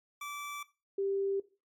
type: tone pair in turn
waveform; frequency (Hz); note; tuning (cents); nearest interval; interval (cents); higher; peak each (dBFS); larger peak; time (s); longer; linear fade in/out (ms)
25% pulse / sine; 1161 / 393.3; D6 / G4; -20 / +6; octave + perfect fifth; 1874; first; -35 / -29; second; 0.21-0.63 / 0.98-1.4; neither; 5
effects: noise-tail reverb RT60 0.3 s tail -17 dB re dry + MP3 64 kbps